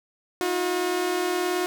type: tone pair together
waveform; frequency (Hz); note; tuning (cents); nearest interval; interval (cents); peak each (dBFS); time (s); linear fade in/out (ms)
sawtooth; 321.1 / 360; E4 / F#4; -45 / -47; major second; 198; -27 / -20; 0.41-1.66; 0
effects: none